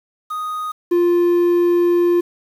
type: tone pair in turn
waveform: triangle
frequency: 1244.5 / 349.2 Hz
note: D#6 / F4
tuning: 0 / 0 cents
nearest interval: octave + minor seventh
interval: 2200 cents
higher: first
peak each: -20 / -10 dBFS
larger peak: second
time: 0.3-0.72 / 0.91-2.21 s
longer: second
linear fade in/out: 10 ms
effects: 7-bit